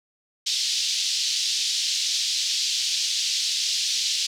white band-pass noise, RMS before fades -25 dBFS, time 0.46-4.27 s, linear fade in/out 10 ms, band 3300 to 5600 Hz, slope 24 dB/octave, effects none

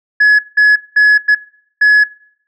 sine tone bursts at uneven times, 1694 Hz, G#6, 34 cents sharp, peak -3 dBFS, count 5, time 0.2-0.39 / 0.57-0.76 / 0.96-1.18 / 1.28-1.35 / 1.81-2.04 s, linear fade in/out 10 ms, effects noise-tail reverb RT60 0.7 s tail -23 dB re dry + tanh soft clip ceiling -4 dBFS

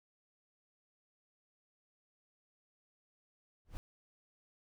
brown noise with exponential growth, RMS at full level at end -36 dBFS, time 3.65-3.77 s, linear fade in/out 0 ms, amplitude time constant 25 ms, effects none

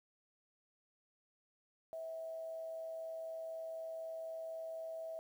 sine tone with amplitude modulation, 650 Hz, E5, 24 cents flat, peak -40 dBFS, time 1.93-5.19 s, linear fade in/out 0 ms, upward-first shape sine, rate 124 Hz, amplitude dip 35%, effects 11-bit

